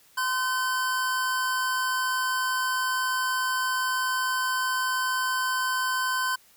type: tone pair together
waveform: square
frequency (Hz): 1029 / 1525.9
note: C6 / G6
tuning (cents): -29 / -47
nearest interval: perfect fifth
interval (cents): 682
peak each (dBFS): -28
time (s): 0.17-6.36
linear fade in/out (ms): 10
effects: white hiss -58 dBFS RMS until 6.56 s